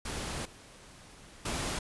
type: noise with level steps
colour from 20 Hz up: pink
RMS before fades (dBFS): -37 / -53 / -34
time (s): 0.05-1.79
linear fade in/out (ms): 5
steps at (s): 0.45 / 1.45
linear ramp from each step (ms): 5
effects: resampled to 24000 Hz

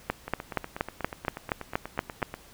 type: two click trains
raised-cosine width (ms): 0.5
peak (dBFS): -10 / -20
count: 10 / 18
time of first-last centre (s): 0.1-2.228 / 0.28-2.341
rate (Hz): 4.23 / 8.25
effects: pink hiss -53 dBFS RMS until 2.53 s

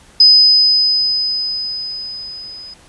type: tone with level ramp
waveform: sine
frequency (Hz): 5020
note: D#8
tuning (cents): +15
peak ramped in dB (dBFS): -3 to -31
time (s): 0.2-2.74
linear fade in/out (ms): 5
effects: pink hiss -46 dBFS RMS until 2.88 s + resampled to 24000 Hz

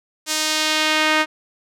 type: tone with band-pass filter sweep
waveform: sawtooth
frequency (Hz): 310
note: D#4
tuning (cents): -6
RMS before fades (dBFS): -19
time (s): 0.26-1.26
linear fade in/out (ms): 50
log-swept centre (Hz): 6700 to 1900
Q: 1
effects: none

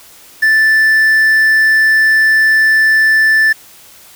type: tone with quantisation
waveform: triangle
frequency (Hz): 1760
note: A6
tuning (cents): 0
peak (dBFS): -5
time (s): 0.42-3.53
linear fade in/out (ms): 10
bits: 5
effects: white hiss -40 dBFS RMS until 4.15 s

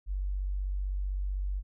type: tone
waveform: sine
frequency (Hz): 47.88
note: G1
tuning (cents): -40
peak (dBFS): -29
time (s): 0.06-1.63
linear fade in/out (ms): 50
effects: none

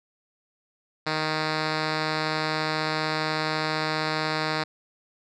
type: tone with low-pass filter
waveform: 5% pulse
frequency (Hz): 155.8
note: D#3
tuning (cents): +3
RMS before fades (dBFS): -27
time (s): 1.06-4.64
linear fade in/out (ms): 10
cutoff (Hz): 4200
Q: 2.1
effects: none

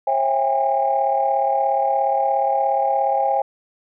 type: tone cluster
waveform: sine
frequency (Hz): 539 / 661 / 774 / 811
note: C#5 / E5 / G5 / G#5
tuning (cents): -49 / +5 / -22 / -41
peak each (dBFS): -22 / -24 / -27 / -18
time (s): 0.07-3.42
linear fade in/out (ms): 5
effects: tanh soft clip ceiling -7 dBFS

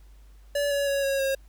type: tone with pitch steps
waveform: square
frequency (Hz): 574 / 565.4 / 557 / 548.7 / 540.5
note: D5 / C#5 / C#5 / C#5 / C#5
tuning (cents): -40 / +34 / +8 / -18 / -44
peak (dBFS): -24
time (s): 0.55-1.35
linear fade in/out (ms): 5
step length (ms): 160
effects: added 50 Hz sine -48 dBFS peak until 1.48 s + pink hiss -64 dBFS RMS until 1.48 s

